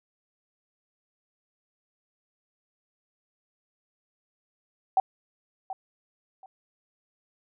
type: tone with echo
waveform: sine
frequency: 763 Hz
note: G5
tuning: 47 cents flat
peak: -17 dBFS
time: 4.97-5 s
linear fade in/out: 2 ms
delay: 730 ms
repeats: 2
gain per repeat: -14 dB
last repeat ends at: 6.46 s
effects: none